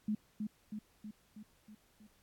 sine tone with echo, 212.4 Hz, G#3, 39 cents sharp, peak -31 dBFS, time 0.08-0.15 s, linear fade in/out 5 ms, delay 320 ms, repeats 6, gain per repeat -4 dB, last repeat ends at 2.07 s, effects pink hiss -70 dBFS RMS until 2.22 s + AAC 64 kbps

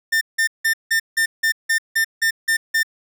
45% pulse tone bursts, 1800 Hz, A6, 39 cents sharp, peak -15 dBFS, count 11, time 0.12-2.832 s, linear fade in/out 10 ms, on 92 ms, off 170 ms, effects none

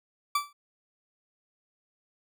40% pulse tone with exponential decay, 1161 Hz, D6, 20 cents flat, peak -20 dBFS, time 0.35-0.53 s, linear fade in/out 5 ms, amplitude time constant 37 ms, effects none

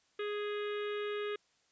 harmonic tone, 415.3 Hz, G#4, in tune, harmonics 1 / 3 / 4 / 5 / 6 / 7 / 8 / 9, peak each -35 / -45 / -47 / -49 / -51 / -52 / -53 / -54 dBFS, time 0.19-1.36 s, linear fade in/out 5 ms, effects white hiss -72 dBFS RMS until 1.71 s + resampled to 16000 Hz

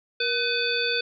harmonic tone with a mistuned harmonic, 503 Hz, B4, 32 cents sharp, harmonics 1 / 3 / 5 / 7 / 9, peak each -29 / -29 / -29 / -29 / -29 dBFS, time 0.2-1.01 s, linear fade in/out 5 ms, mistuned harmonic 1, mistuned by -98 cents, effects none

